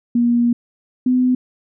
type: tone pair in turn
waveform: sine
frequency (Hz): 238.3 / 252.5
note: A#3 / B3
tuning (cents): +38 / +39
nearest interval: minor second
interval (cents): 101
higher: second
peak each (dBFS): -12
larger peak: neither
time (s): 0.15-0.53 / 1.06-1.35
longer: first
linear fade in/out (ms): 5
effects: none